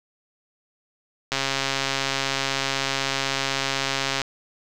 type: click train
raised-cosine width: 0.2 ms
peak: -6 dBFS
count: 395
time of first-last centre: 1.32-4.217 s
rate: 136 Hz
effects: none